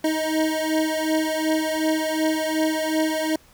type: beating tone pair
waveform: 25% pulse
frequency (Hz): 313.3 / 316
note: D#4 / D#4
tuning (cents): +12 / +27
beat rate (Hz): 2.7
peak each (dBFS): -19 / -21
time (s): 0.04-3.36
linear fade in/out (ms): 5
effects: pink hiss -54 dBFS RMS until 3.53 s